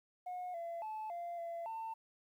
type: tone with pitch steps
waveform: sine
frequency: 724 / 678 / 867 / 691 / 678 / 897 Hz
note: F#5 / E5 / A5 / F5 / E5 / A5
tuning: -38 / +49 / -26 / -19 / +49 / +33 cents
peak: -38 dBFS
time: 0.26-1.94 s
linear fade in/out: 10 ms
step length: 280 ms
effects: tanh soft clip ceiling -38 dBFS + 12-bit